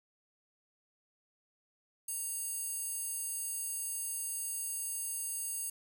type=tone with high-pass filter; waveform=square; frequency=931 Hz; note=A#5; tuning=2 cents flat; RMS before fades=-38 dBFS; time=2.08-5.7 s; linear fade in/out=5 ms; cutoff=9300 Hz; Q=4; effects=none